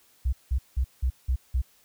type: tone bursts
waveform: sine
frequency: 63.9 Hz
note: C2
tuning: 40 cents flat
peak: -21 dBFS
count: 6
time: 0.25-1.618 s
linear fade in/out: 10 ms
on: 78 ms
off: 180 ms
effects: white hiss -61 dBFS RMS until 1.84 s